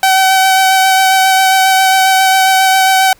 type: tone with vibrato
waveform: sawtooth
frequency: 762 Hz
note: G5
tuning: 49 cents flat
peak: -3 dBFS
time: 0.03-3.13 s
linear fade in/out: 2 ms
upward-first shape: sine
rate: 7.4 Hz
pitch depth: 14 cents each way
effects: pink hiss -47 dBFS RMS until 3.19 s